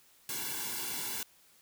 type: noise with comb filter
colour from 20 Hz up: white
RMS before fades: -37 dBFS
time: 0.29-1.23 s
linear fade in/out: 2 ms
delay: 1.6 ms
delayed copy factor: -0.95
effects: white hiss -63 dBFS RMS until 1.61 s